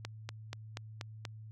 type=click train; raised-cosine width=0.2 ms; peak=-22 dBFS; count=6; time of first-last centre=0.05-1.252 s; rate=4.16 Hz; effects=added 109 Hz sine -46 dBFS peak until 1.51 s